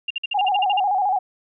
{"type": "tone bursts", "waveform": "sine", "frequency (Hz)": 2794, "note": "F7", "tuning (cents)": 0, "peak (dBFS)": -21, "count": 10, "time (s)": [0.08, 0.798], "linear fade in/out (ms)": 5, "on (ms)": 25, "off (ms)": 52}
{"type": "tone with vibrato", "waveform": "sine", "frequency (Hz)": 784, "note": "G5", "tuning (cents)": 0, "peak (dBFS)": -17, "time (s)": [0.34, 1.19], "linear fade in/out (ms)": 10, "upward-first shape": "square", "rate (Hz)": 14, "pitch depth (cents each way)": 81}
{"effects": []}